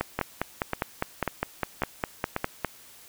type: two click trains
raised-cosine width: 0.5 ms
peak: -11 / -10 dBFS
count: 5 / 14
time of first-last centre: 0.19-2.364 / 0.01-2.647 s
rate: 1.84 / 4.93 Hz
effects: white hiss -51 dBFS RMS until 3.08 s